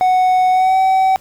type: tone with pitch glide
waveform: triangle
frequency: 740 to 760.8 Hz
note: F#5 to F#5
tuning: 0 to +48 cents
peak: -8 dBFS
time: 0.01-1.16 s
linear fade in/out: 0 ms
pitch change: +48 cents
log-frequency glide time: 0.51-0.78 s
effects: pink hiss -46 dBFS RMS until 1.2 s